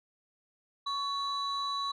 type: tone pair together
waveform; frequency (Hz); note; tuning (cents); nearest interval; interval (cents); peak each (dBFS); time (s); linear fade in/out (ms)
sine; 1115 / 3944; C#6 / B7; +10 / -3; octave + minor seventh; 2187; -31 / -34; 0.86-1.92; 10
effects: tanh soft clip ceiling -26 dBFS